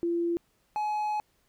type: tone pair in turn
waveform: sine / triangle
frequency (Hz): 341.4 / 845.5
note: F4 / G#5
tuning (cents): -39 / +31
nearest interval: octave + major third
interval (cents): 1570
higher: second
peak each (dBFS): -25 / -25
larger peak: neither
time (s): 0.03-0.37 / 0.76-1.2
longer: second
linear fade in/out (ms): 0
effects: pink hiss -70 dBFS RMS until 1.48 s